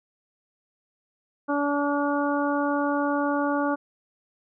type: harmonic tone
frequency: 287.3 Hz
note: D4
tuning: 38 cents flat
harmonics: 1 / 2 / 3 / 4 / 5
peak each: -25 / -28 / -30 / -31 / -32 dBFS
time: 1.48-3.76 s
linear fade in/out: 20 ms
effects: none